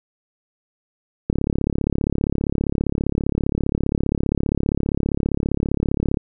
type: click train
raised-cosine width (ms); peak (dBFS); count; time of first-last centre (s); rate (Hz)
3; -7; 172; 1.3-6.172; 35.1
effects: none